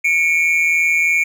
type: tone pair together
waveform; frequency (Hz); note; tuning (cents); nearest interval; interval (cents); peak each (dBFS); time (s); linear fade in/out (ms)
triangle; 2221 / 2384; C#7 / D7; +3 / +25; minor second; 122; -14; 0.04-1.24; 10
effects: none